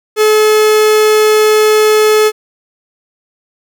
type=tone; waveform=45% pulse; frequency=429.3 Hz; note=A4; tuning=43 cents flat; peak=-6 dBFS; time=0.16-2.32 s; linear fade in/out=50 ms; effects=none